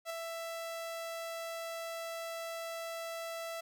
sawtooth tone with ADSR envelope, 663 Hz, E5, 10 cents sharp, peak -31 dBFS, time 0.05-3.61 s, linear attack 52 ms, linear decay 3 ms, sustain -4 dB, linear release 9 ms, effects none

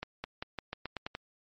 accelerating click train, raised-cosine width 0.3 ms, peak -20 dBFS, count 9, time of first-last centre 0.03-1.151 s, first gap 210 ms, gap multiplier 0.88, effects MP3 32 kbps

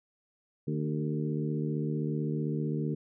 harmonic tone with a mistuned harmonic, 75.6 Hz, D#2, 49 cents flat, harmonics 2 / 3 / 4 / 5 / 6, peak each -31 / -35 / -37 / -39 / -41 dBFS, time 0.67-2.95 s, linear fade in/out 10 ms, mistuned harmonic 5, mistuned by +33 cents, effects none

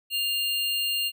square tone pair together, 2800 / 4249 Hz, F7 / C8, +4 / +26 cents, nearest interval perfect fifth, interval 722 cents, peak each -26 / -32 dBFS, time 0.1-1.12 s, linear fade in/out 50 ms, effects none

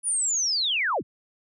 sine linear sweep, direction down, 9870 to 46.65 Hz, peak -22 dBFS, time 0.03-1.03 s, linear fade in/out 50 ms, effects none

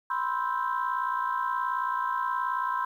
sine chord, C major seventh, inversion third, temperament equal, 987.8 / 1046.5 / 1318.5 / 1568 Hz, B5 / C6 / E6 / G6, 0 / 0 / 0 / 0 cents, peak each -30 / -29 / -35 / -35 dBFS, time 0.1-2.85 s, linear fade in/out 5 ms, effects tanh soft clip ceiling -17 dBFS + 10-bit

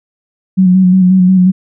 sine tone with vibrato, 185 Hz, F#3, in tune, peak -4 dBFS, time 0.57-1.52 s, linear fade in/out 20 ms, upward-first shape square, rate 5.6 Hz, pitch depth 30 cents each way, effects none

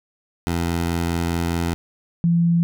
15% pulse / sine tone pair in turn, 84.9 / 169.8 Hz, F2 / F3, -48 / -48 cents, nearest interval octave, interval 1200 cents, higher second, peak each -14 dBFS, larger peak neither, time 0.47-1.74 / 2.24-2.63 s, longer first, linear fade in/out 0 ms, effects none

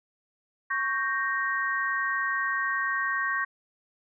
sine chord, G diminished, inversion second, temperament equal, 1108.7 / 1568 / 1864.7 Hz, Db6 / G6 / Bb6, 0 / 0 / 0 cents, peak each -30 / -30 / -29 dBFS, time 0.7-3.45 s, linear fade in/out 10 ms, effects none

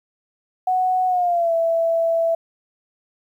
sine tone with pitch glide, 740 to 663.1 Hz, F#5 to E5, 0 to +10 cents, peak -16 dBFS, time 0.67-2.35 s, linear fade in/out 5 ms, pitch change -190 cents, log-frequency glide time 1.07-1.53 s, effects 9-bit

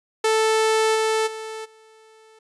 sawtooth tone with level steps, 440 Hz, A4, in tune, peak -13 / -15 / -27 / -45 dBFS, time 0.24-2.39 s, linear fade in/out 5 ms, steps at 0.94 / 1.26 / 1.64 s, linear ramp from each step 20 ms, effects resampled to 24000 Hz

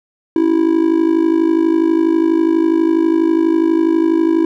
triangle tone with amplitude modulation, 327.8 Hz, E4, 10 cents flat, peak -5 dBFS, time 0.36-4.45 s, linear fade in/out 2 ms, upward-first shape sine, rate 52.2 Hz, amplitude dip 80%, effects none

